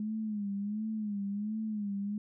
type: tone with vibrato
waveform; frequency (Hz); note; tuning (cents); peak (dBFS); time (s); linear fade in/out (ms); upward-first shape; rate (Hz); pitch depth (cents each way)
sine; 209; G#3; +11; -32; 0-2.18; 2; sine; 1.4; 86
effects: none